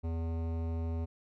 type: tone with hard clipping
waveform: sine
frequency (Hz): 82.4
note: E2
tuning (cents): 0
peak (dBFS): -34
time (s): 0.03-1.06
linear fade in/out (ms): 20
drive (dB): 16
effects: none